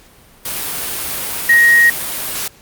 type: tone in noise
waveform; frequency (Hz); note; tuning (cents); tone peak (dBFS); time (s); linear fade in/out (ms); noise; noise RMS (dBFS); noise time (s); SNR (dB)
sine; 1881; A#6; +15; -6; 1.49-1.9; 5; white; -22; 0.45-2.48; +13
effects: pink hiss -46 dBFS RMS until 2.61 s + Opus 48 kbps